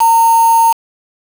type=tone with quantisation; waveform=sine; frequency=916 Hz; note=A#5; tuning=31 cents flat; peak=-6 dBFS; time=0-0.73 s; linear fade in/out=10 ms; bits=3; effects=none